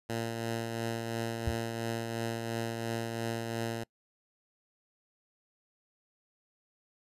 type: tone with tremolo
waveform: 10% pulse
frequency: 114.9 Hz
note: A#2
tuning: 25 cents flat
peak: -23 dBFS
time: 0.09-3.84 s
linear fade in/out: 10 ms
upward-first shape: triangle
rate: 2.9 Hz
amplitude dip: 40%
type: tone with exponential decay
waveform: sine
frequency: 80.5 Hz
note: E2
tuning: 41 cents flat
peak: -25 dBFS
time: 1.47-1.58 s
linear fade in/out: 5 ms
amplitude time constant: 22 ms
effects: noise-tail reverb RT60 0.1 s tail -25 dB re dry + resampled to 32000 Hz